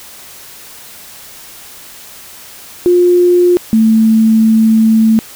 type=tone pair in turn; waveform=sine; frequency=354.7 / 221.7 Hz; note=F4 / A3; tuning=+27 / +13 cents; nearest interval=minor sixth; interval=814 cents; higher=first; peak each=-5 dBFS; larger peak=neither; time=2.86-3.57 / 3.73-5.19 s; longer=second; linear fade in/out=0 ms; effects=white hiss -34 dBFS RMS until 5.35 s